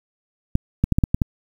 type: clicks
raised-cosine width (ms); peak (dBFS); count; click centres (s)
5; -4; 7; 0.554 / 0.84 / 0.923 / 0.985 / 1.038 / 1.145 / 1.218
effects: 7-bit